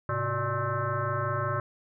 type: tone with frequency modulation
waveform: sine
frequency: 587.3 Hz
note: D5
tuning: in tune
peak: -26 dBFS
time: 0.09-1.6 s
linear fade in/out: 2 ms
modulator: 240 Hz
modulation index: 3.7
effects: none